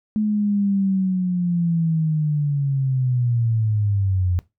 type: linear sweep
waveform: sine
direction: down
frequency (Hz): 215 to 87.2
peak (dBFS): -17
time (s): 0.16-4.39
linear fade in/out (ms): 0
effects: noise-tail reverb RT60 0.2 s tail -19 dB re dry